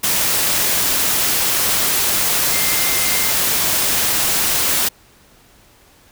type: tone in noise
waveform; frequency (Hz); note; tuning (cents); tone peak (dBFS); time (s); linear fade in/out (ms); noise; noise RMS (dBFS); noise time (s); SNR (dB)
sine; 2093; C7; 0; -26; 2.52-3.31; 10; white; -17; 0.03-4.89; -12
effects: pink hiss -50 dBFS RMS until 6.11 s